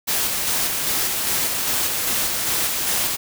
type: noise with tremolo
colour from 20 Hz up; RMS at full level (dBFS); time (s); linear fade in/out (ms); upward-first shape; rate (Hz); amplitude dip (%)
white; -21; 0.07-3.17; 20; square; 2.5; 25
effects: none